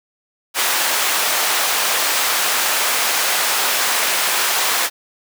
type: high-pass noise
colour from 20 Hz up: pink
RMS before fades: -18 dBFS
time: 0.54-4.9 s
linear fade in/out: 50 ms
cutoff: 840 Hz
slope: 12 dB/octave
effects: none